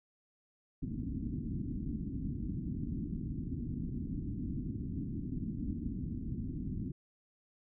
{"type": "low-pass noise", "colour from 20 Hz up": "white", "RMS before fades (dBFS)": -38, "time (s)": [0.82, 6.92], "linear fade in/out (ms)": 5, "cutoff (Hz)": 290, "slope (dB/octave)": 48, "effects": []}